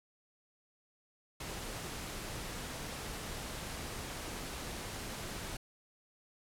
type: noise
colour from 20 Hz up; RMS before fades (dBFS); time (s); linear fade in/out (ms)
pink; -42; 1.4-5.57; 5
effects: low-pass 12000 Hz 12 dB/octave